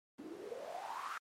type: noise with band-pass filter sweep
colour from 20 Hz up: white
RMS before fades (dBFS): -45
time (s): 0.18-1.18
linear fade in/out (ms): 5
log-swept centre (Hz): 270 to 1400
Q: 8.9
effects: MP3 64 kbps